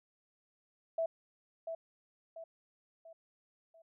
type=tone with echo; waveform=sine; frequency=657 Hz; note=E5; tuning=6 cents flat; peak=-30 dBFS; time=0.98-1.06 s; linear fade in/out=5 ms; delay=690 ms; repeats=4; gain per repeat=-7 dB; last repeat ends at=3.82 s; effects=none